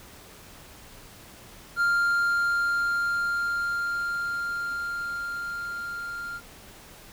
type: tone with level ramp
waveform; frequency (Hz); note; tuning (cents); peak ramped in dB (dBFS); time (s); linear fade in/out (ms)
triangle; 1396.9; F6; 0; -18 to -31; 1.76-6.41; 50
effects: pink hiss -48 dBFS RMS until 7.12 s